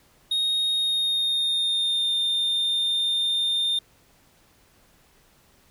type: tone with pitch glide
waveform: triangle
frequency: 3729 to 3623 Hz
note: A#7 to A7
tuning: 0 to +50 cents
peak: -20 dBFS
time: 0.31-3.79 s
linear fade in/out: 5 ms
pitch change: -50 cents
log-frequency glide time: 0.72-2.13 s
effects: pink hiss -59 dBFS RMS until 5.7 s